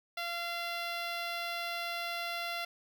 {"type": "tone with notch filter", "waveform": "10% pulse", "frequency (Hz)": 687, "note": "F5", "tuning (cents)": -29, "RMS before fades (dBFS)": -37, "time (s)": [0.17, 2.65], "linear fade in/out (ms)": 5, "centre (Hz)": 9200, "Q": 1.4, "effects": []}